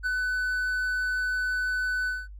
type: tone with ADSR envelope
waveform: triangle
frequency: 1501 Hz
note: F#6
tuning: 24 cents sharp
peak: -21 dBFS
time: 0.03-2.28 s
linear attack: 34 ms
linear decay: 11 ms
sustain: -2 dB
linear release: 210 ms
effects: noise-tail reverb RT60 0.1 s tail -21 dB re dry + added 50 Hz sine -40 dBFS peak until 2.39 s